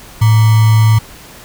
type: tone with sample-and-hold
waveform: sine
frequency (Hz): 110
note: A2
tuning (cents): 0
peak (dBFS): -5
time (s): 0.21-0.99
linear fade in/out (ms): 10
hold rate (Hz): 1050
effects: pink hiss -36 dBFS RMS until 1.44 s